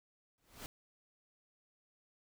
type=noise with exponential growth; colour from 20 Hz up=pink; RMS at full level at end=-43 dBFS; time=0.38-0.66 s; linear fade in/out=0 ms; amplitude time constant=59 ms; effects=none